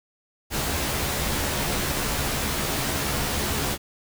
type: noise with comb filter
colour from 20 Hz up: pink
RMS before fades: -26 dBFS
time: 0.5-3.78 s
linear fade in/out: 50 ms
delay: 14 ms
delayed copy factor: +0.6
effects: none